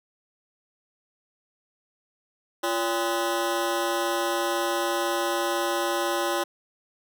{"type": "ring-modulated tone", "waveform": "20% pulse", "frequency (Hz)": 458, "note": "A#4", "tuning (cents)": -31, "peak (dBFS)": -16, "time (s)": [2.63, 6.44], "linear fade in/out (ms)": 10, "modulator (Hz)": 112, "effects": []}